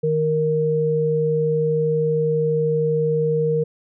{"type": "tone pair together", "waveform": "sine", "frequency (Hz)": [155.58, 466.2], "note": ["D#3", "A#4"], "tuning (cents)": [0, 0], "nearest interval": "octave + perfect fifth", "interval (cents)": 1900, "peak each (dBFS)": [-22, -18], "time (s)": [0.03, 3.64], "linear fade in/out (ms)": 10, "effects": []}